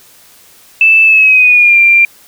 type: tone with pitch glide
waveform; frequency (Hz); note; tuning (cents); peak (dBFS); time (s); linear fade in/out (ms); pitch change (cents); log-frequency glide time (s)
sine; 2637 to 2377; E7 to D7; 0 to +20; -3; 0.81-2.05; 2; -180; 1.04-1.79
effects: white hiss -42 dBFS RMS until 2.27 s